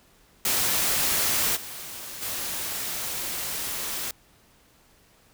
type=noise with level steps; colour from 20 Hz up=white; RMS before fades=-24 / -38 / -31 dBFS; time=0.45-4.11 s; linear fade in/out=2 ms; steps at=1.55 / 2.21 s; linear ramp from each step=20 ms; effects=pink hiss -59 dBFS RMS until 5.33 s